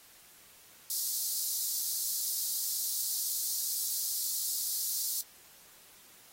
white high-pass noise, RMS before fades -33 dBFS, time 0.9-5.21 s, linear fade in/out 0 ms, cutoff 4100 Hz, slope 48 dB/octave, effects white hiss -57 dBFS RMS until 6.32 s + AAC 48 kbps

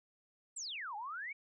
sine exponential two-way sweep, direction down then up, 8320 to 797 to 2333 Hz, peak -40 dBFS, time 0.56-1.33 s, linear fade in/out 10 ms, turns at 0.96 s, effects none

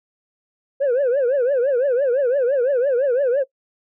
sine tone with vibrato, 522 Hz, C5, 4 cents flat, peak -13 dBFS, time 0.8-3.44 s, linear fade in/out 20 ms, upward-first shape triangle, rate 5.9 Hz, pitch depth 210 cents each way, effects noise-tail reverb RT60 0.1 s tail -21 dB re dry + tanh soft clip ceiling -14 dBFS

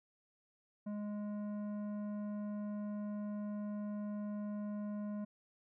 sine tone with tanh clipping, 207.7 Hz, G#3, in tune, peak -40 dBFS, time 0.86-5.25 s, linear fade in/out 10 ms, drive 11 dB, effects none

